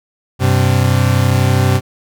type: tone pair together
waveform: 40% pulse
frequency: 96.19 / 128.4 Hz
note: G2 / C3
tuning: -32 / -32 cents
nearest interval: perfect fourth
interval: 500 cents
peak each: -12 dBFS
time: 0.39-1.81 s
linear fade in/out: 50 ms
effects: none

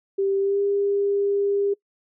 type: tone with pitch glide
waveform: sine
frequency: 392 to 401.6 Hz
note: G4 to G4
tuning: 0 to +42 cents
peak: -19 dBFS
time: 0.18-1.74 s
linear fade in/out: 10 ms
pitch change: +42 cents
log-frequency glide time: 0.39-0.6 s
effects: noise-tail reverb RT60 0.1 s tail -23 dB re dry

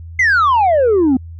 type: exponential sweep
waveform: sine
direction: down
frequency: 2115 to 246.9 Hz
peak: -7 dBFS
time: 0.19-1.17 s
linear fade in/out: 5 ms
effects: tanh soft clip ceiling -8 dBFS + added 83 Hz sine -29 dBFS peak until 1.39 s

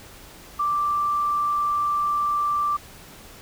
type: tone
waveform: sine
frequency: 1174.7 Hz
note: D6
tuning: in tune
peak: -20 dBFS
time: 0.59-2.77 s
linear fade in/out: 10 ms
effects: pink hiss -45 dBFS RMS until 3.41 s

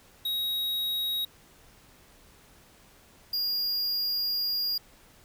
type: tone pair in turn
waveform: square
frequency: 3800 / 4832 Hz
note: A#7 / D8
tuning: +33 / +48 cents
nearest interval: major third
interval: 415 cents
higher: second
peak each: -28 / -27 dBFS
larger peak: second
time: 0.25-1.25 / 3.33-4.78 s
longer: second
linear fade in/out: 5 ms
effects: pink hiss -57 dBFS RMS until 5.24 s

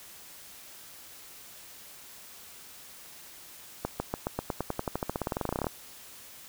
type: accelerating click train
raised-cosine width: 1 ms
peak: -15 dBFS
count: 27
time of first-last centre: 3.85-5.668 s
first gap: 150 ms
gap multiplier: 0.93
effects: white hiss -49 dBFS RMS until 6.48 s

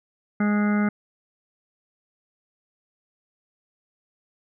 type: harmonic tone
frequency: 207.7 Hz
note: G#3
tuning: in tune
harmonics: 1 / 2 / 3 / 4 / 6 / 7 / 8 / 9 / 10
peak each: -19 / -34 / -35 / -36 / -34 / -33 / -41 / -47 / -36 dBFS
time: 0.4-0.89 s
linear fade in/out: 5 ms
effects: none

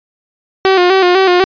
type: tone with vibrato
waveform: sawtooth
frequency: 369.4 Hz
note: F#4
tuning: 3 cents flat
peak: -3 dBFS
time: 0.65-1.44 s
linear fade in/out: 0 ms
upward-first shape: square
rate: 4 Hz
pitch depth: 60 cents each way
effects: resampled to 11025 Hz

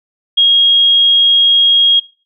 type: tone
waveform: sine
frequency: 3272 Hz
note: G#7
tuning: 26 cents flat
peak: -6 dBFS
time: 0.37-2 s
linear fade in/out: 10 ms
effects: noise-tail reverb RT60 0.4 s tail -22 dB re dry

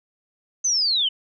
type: linear sweep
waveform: sine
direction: down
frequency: 6272 to 2944 Hz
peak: -18 dBFS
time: 0.64-1.09 s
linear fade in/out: 10 ms
effects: none

